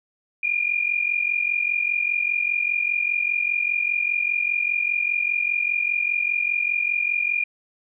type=tone pair together; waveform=sine; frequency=2396 / 2441 Hz; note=D7 / D#7; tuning=+34 / -34 cents; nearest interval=unison; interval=32 cents; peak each=-23 / -23 dBFS; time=0.43-7.44 s; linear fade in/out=5 ms; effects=none